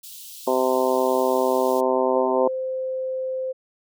white high-pass noise, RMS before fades -40 dBFS, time 0.03-1.81 s, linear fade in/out 10 ms, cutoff 2900 Hz, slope 48 dB/octave
harmonic tone, 129.3 Hz, C3, 20 cents flat, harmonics 2 / 3 / 4 / 5 / 6 / 7 / 8, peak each -28 / -23 / -23 / -25 / -32 / -26 / -30 dBFS, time 0.47-2.48 s, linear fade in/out 5 ms
sine tone, 520 Hz, C5, 11 cents flat, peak -24 dBFS, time 2.15-3.53 s, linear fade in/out 20 ms
effects none

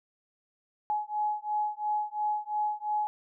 sine beating tone pair, 842 / 844.9 Hz, G#5 / G#5, +24 / +30 cents, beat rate 2.9 Hz, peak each -31 dBFS, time 0.9-3.07 s, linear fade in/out 0 ms, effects none

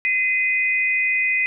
sine tone pair together, 2043 / 2489 Hz, C7 / D#7, -42 / 0 cents, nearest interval minor third, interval 342 cents, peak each -20 dBFS, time 0.05-1.46 s, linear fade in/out 0 ms, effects none

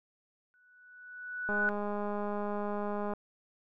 sine tone with exponential growth, 1480 Hz, F#6, in tune, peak -25 dBFS, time 0.54-1.69 s, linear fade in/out 0 ms, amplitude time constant 250 ms
click train, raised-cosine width 1 ms, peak -23 dBFS, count 340, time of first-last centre 1.49-3.136 s, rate 206 Hz
effects none

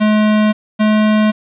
square tone pair in turn, 213.2 / 214.1 Hz, G#3 / A3, +46 / -47 cents, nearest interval unison, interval 7 cents, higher second, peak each -10 dBFS, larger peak neither, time 0-0.53 / 0.79-1.32 s, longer neither, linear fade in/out 20 ms, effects resampled to 8000 Hz + 7-bit

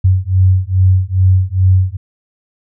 sine beating tone pair, 92.3 / 94.7 Hz, F#2 / F#2, -4 / +41 cents, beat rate 2.4 Hz, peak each -11 dBFS, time 0.04-1.97 s, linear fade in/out 10 ms, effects none

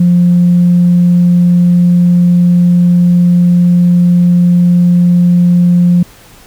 sine tone, 175.8 Hz, F3, 12 cents sharp, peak -3 dBFS, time 0-6.03 s, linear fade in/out 5 ms, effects tanh soft clip ceiling 0 dBFS + pink hiss -39 dBFS RMS until 6.46 s

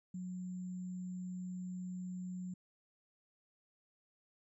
sine tone with sample-and-hold, 181.8 Hz, F#3, 30 cents flat, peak -40 dBFS, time 0.14-2.54 s, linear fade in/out 5 ms, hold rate 7350 Hz, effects resampled to 22050 Hz

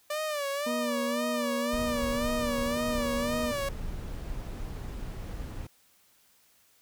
sawtooth tone with vibrato, 587.3 Hz, D5, in tune, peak -26 dBFS, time 0.1-3.69 s, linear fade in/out 5 ms, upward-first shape sine, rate 1.9 Hz, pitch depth 100 cents each way
harmonic tone, 240.5 Hz, B3, 46 cents flat, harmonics 1 / 2 / 4 / 5, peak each -31 / -39 / -44 / -48 dBFS, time 0.66-3.52 s, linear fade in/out 10 ms
brown noise, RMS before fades -37 dBFS, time 1.73-5.67 s, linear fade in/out 5 ms
effects white hiss -64 dBFS RMS until 6.81 s

